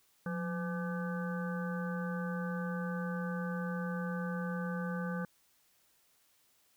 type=harmonic tone with a mistuned harmonic; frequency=169.2 Hz; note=E3; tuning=45 cents sharp; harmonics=1 / 3 / 5 / 7 / 9 / 10; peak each=-35 / -42 / -49 / -46 / -44 / -55 dBFS; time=0.26-5.25 s; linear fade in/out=2 ms; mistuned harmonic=1; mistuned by=+95 cents; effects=white hiss -70 dBFS RMS until 6.76 s